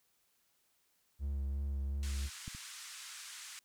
triangle tone with vibrato, 69.3 Hz, C#2, in tune, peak -32 dBFS, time 1.19-2.3 s, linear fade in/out 50 ms, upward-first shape sine, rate 2.8 Hz, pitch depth 25 cents each way
white band-pass noise, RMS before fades -49 dBFS, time 2.03-3.59 s, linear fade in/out 0 ms, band 1200 to 9000 Hz, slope 24 dB/octave
clicks, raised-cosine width 5 ms, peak -41 / -31 / -36 dBFS, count 3, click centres 2.259 / 2.479 / 2.549 s
effects white hiss -75 dBFS RMS until 3.64 s

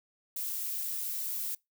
violet noise, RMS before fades -35 dBFS, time 0.36-1.55 s, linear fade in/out 5 ms, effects noise-tail reverb RT60 0.2 s tail -24 dB re dry

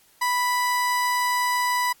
30% pulse tone, 987.8 Hz, B5, in tune, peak -18 dBFS, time 0.21-1.93 s, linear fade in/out 10 ms, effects white hiss -58 dBFS RMS until 2 s + AAC 64 kbps

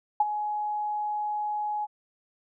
sine tone with ADSR envelope, 840 Hz, G#5, 19 cents sharp, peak -16 dBFS, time 0.2-1.87 s, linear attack 5 ms, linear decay 31 ms, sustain -11 dB, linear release 33 ms, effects none

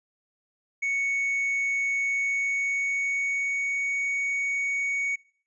triangle tone with pitch glide, 2220 to 2234 Hz, C#7 to C#7, +2 to +13 cents, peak -23 dBFS, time 0.82-5.16 s, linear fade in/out 10 ms, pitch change +11 cents, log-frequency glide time 1.99-4 s, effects noise-tail reverb RT60 0.5 s tail -21 dB re dry + resampled to 22050 Hz

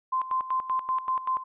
sine tone with tremolo, 1038 Hz, C6, 14 cents flat, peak -23 dBFS, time 0.12-1.44 s, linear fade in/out 10 ms, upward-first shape square, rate 5.2 Hz, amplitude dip 75%, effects resampled to 8000 Hz

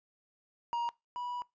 triangle tone pair in turn, 945 / 977.2 Hz, A#5 / B5, +23 / -19 cents, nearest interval minor second, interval 58 cents, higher second, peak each -28 / -34 dBFS, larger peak first, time 0.73-0.89 / 1.16-1.42 s, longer second, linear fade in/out 0 ms, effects noise-tail reverb RT60 0.2 s tail -22 dB re dry + resampled to 16000 Hz

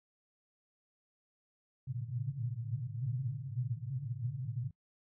white band-pass noise, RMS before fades -38 dBFS, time 1.87-4.71 s, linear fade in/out 5 ms, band 110 to 140 Hz, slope 96 dB/octave, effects noise-tail reverb RT60 0.1 s tail -24 dB re dry

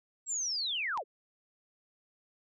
sine linear sweep, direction down, 7730 to 349.2 Hz, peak -31 dBFS, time 0.26-1.04 s, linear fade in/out 50 ms
click, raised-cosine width 0.2 ms, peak -26 dBFS, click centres 0.975 s
effects none

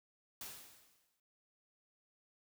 white noise with exponential decay, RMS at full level -45 dBFS, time 0.41-1.2 s, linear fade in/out 2 ms, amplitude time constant 170 ms, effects none

